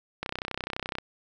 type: click train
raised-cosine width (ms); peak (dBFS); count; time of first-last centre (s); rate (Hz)
0.3; -15; 25; 0.23-0.985; 31.8
effects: none